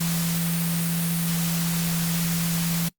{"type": "tone in noise", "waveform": "sine", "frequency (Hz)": 168.3, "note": "E3", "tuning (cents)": 36, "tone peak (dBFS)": -23, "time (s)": [0, 2.89], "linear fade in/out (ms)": 10, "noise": "white", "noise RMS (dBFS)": -29, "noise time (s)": [0, 2.89], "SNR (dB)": 3, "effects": ["noise-tail reverb RT60 0.1 s tail -23 dB re dry", "Opus 48 kbps"]}